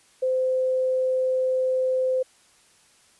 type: tone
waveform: sine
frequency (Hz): 516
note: C5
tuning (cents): -24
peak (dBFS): -20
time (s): 0.22-2.23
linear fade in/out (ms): 10
effects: white hiss -58 dBFS RMS until 3.19 s + resampled to 24000 Hz